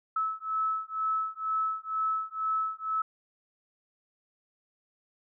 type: beating tone pair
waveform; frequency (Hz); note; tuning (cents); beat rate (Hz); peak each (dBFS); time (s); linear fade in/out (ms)
sine; 1300 / 1302.1; E6 / E6; -24 / -22; 2.1; -31; 0.16-3.02; 5
effects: none